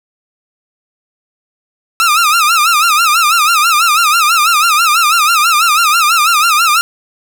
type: tone with vibrato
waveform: sawtooth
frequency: 1288 Hz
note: E6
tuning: 41 cents flat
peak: -4 dBFS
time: 2-6.81 s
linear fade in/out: 0 ms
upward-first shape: sine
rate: 6.1 Hz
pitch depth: 140 cents each way
effects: none